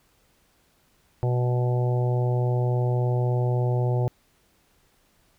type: harmonic tone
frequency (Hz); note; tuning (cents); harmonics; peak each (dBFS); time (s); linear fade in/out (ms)
123.47; B2; 0; 1 / 3 / 4 / 5 / 6 / 7; -21 / -31 / -33 / -35 / -37 / -38; 1.23-4.08; 0
effects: pink hiss -64 dBFS RMS until 5.38 s